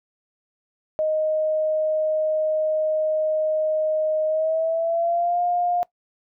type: tone with pitch glide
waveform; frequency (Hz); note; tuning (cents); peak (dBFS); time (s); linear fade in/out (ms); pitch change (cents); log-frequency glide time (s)
sine; 622.3 to 706.6; D#5 to F5; 0 to +20; -19; 0.99-5.83; 0; +220; 4.27-5.41
effects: noise-tail reverb RT60 0.1 s tail -20 dB re dry